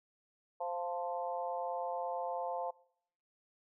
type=harmonic tone with a mistuned harmonic; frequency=174.2 Hz; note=F3; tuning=4 cents flat; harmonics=3 / 4 / 5 / 6; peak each=-40 / -39 / -40 / -47 dBFS; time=0.6-2.71 s; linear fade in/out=10 ms; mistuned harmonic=5; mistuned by=+18 cents; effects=noise-tail reverb RT60 0.7 s tail -23 dB re dry